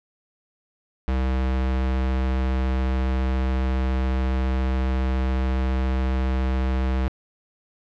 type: tone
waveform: square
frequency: 64.8 Hz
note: C2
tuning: 16 cents flat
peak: -21 dBFS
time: 1.08-7.08 s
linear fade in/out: 0 ms
effects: low-pass 3000 Hz 12 dB/octave